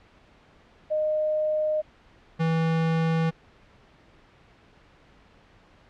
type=tone pair in turn; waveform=sine / square; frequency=615 / 162.89 Hz; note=D#5 / E3; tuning=-20 / -20 cents; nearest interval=octave + major seventh; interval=2300 cents; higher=first; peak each=-22 dBFS; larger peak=neither; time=0.9-1.82 / 2.39-3.31 s; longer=neither; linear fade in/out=20 ms; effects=pink hiss -56 dBFS RMS until 5.89 s + low-pass 3000 Hz 12 dB/octave